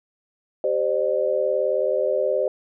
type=chord; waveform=sine; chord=G suspended fourth; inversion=none; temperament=equal with one note detuned; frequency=392 / 523.3 / 602.1 Hz; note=G4 / C5 / D5; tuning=0 / 0 / +43 cents; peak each=-26 / -22 / -23 dBFS; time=0.64-2.48 s; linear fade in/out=2 ms; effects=none